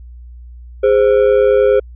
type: ring-modulated tone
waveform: triangle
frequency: 466.2 Hz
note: A#4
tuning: in tune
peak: -3 dBFS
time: 0.83-1.8 s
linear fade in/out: 10 ms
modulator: 54.8 Hz
effects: added 60 Hz sine -32 dBFS peak until 1.95 s + resampled to 8000 Hz